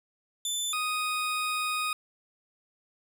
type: tone pair in turn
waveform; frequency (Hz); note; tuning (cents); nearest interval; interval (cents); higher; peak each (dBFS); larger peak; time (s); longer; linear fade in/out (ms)
20% pulse; 3521 / 1244.9; A7 / D#6; 0 / +1; octave + tritone; 1799; first; -23; neither; 0.45-0.73 / 0.73-1.93; second; 2
effects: none